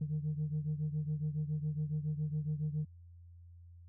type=beating tone pair; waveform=sine; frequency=150 / 157.2 Hz; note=D3 / D#3; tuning=+37 / +18 cents; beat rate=7.2 Hz; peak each=-33 / -37 dBFS; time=0.01-2.85 s; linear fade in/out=5 ms; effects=tanh soft clip ceiling -29 dBFS + added 86 Hz sine -52 dBFS peak until 3.88 s